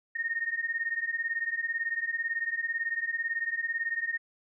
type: beating tone pair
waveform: sine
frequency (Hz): 1832 / 1850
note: A#6 / A#6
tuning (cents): -31 / -14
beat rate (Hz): 18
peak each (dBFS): -33 / -31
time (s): 0.15-4.18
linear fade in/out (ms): 10
effects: none